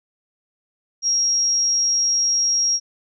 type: tone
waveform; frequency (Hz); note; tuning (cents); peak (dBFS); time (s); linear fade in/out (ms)
sine; 5610; F8; +7; -16; 1.02-2.8; 50
effects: none